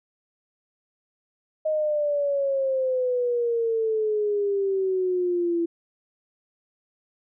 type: exponential sweep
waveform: sine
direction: down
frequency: 626 to 335.2 Hz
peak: -21 dBFS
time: 1.65-5.66 s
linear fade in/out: 10 ms
effects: none